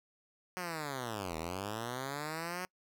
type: linear two-way sweep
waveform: 5% pulse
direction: down then up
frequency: 185 to 77.78 to 185 Hz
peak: -26 dBFS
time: 0.57-2.65 s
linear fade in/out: 0 ms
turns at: 1.37 s
effects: noise-tail reverb RT60 0.1 s tail -26 dB re dry